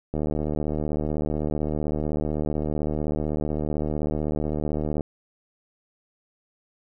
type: click train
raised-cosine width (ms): 2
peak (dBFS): -14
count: 370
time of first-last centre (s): 0.14-5.008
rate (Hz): 75.8
effects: none